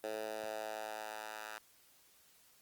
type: tone with high-pass filter sweep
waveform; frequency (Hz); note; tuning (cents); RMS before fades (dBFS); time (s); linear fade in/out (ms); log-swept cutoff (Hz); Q
10% pulse; 108.5; A2; -24; -43; 0.04-1.58; 0; 490 to 1100; 2.5
effects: white hiss -66 dBFS RMS until 2.61 s + Opus 32 kbps